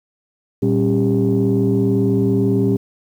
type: tone cluster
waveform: sine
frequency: 115.6 / 193.3 / 271.3 / 398.5 Hz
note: A#2 / G3 / C#4 / G4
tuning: -14 / -24 / -37 / +28 cents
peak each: -18 dBFS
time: 0.62-2.77 s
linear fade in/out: 10 ms
effects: tanh soft clip ceiling -7 dBFS + 8-bit